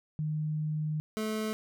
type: tone pair in turn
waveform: sine / 25% pulse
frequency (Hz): 153.5 / 216.8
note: D#3 / A3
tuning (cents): -23 / -25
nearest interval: tritone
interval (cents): 598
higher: second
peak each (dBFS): -29 / -27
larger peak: second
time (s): 0.19-1 / 1.17-1.53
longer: first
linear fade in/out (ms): 0
effects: none